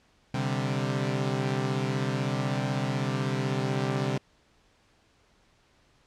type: chord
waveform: sawtooth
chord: C suspended second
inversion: none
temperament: equal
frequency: 130.81 / 146.83 / 196 Hz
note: C3 / D3 / G3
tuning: 0 / 0 / 0 cents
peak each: -25 / -28 / -29 dBFS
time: 0.34-4.18 s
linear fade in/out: 5 ms
effects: pink hiss -64 dBFS RMS until 6.06 s + low-pass 6000 Hz 12 dB/octave